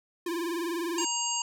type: tone with vibrato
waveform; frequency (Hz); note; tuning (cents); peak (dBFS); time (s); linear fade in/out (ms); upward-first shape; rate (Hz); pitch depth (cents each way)
square; 339.5; F4; -49; -30; 0.26-1.05; 5; sine; 20; 93
type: harmonic tone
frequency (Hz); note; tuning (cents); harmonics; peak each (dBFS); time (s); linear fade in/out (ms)
942; A#5; +18; 1 / 3 / 5 / 7 / 8; -34 / -34 / -38 / -33 / -33; 0.98-1.42; 2
effects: none